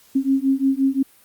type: beating tone pair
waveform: sine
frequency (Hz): 266.8 / 272.5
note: C4 / C#4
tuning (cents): +34 / -29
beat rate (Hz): 5.7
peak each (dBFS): -19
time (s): 0.15-1.03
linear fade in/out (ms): 10
effects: white hiss -53 dBFS RMS until 1.24 s + Opus 48 kbps